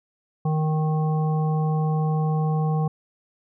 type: harmonic tone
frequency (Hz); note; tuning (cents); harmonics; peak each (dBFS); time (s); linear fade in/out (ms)
155.56; D#3; 0; 1 / 3 / 5 / 7; -20 / -32 / -31 / -37; 0.45-2.88; 5
effects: none